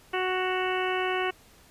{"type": "harmonic tone with a mistuned harmonic", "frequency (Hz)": 370, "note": "F#4", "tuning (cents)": 0, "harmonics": [1, 2, 3, 4, 5, 6, 7, 8], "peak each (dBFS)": [-29, -32, -34, -35, -36, -37, -37, -38], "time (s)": [0.13, 1.31], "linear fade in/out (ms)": 10, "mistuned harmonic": 7, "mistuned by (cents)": 42, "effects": ["pink hiss -56 dBFS RMS until 1.7 s", "resampled to 32000 Hz"]}